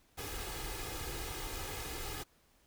pink noise with comb filter, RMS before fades -41 dBFS, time 0.17-2.24 s, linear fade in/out 20 ms, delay 2.4 ms, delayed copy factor +0.7, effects pink hiss -69 dBFS RMS until 2.66 s

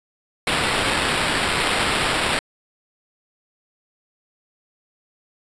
violet noise with sample-and-hold, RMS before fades -21 dBFS, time 0.47-2.39 s, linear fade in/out 2 ms, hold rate 6300 Hz, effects resampled to 22050 Hz

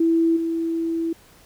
sine tone with level steps, 330 Hz, E4, 2 cents sharp, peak -15 / -21 dBFS, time 0-1.13 s, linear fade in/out 5 ms, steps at 0.36 s, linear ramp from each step 10 ms, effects pink hiss -52 dBFS RMS until 1.45 s

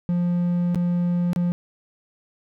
triangle tone with dropouts, 175.3 Hz, F3, 7 cents sharp, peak -17 dBFS, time 0.09-1.52 s, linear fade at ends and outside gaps 0 ms, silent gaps 0.747-0.757 / 1.332-1.361 s, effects none

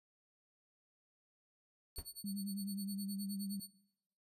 10% pulse tone with tremolo, 4435 Hz, C#8, in tune, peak -37 dBFS, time 1.96-3.69 s, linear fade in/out 0 ms, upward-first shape sine, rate 9.7 Hz, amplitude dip 100%
brown noise with exponential decay, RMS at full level -42 dBFS, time 1.98-2.08 s, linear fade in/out 5 ms, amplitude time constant 21 ms
sine tone with vibrato, 198.3 Hz, G3, 20 cents sharp, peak -39 dBFS, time 2.24-3.6 s, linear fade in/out 5 ms, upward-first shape sine, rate 9.5 Hz, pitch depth 45 cents each way
effects noise-tail reverb RT60 0.8 s tail -20 dB re dry + resampled to 32000 Hz

